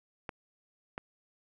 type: clicks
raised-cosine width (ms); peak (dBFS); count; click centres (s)
0.5; -22; 2; 0.292 / 0.979
effects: none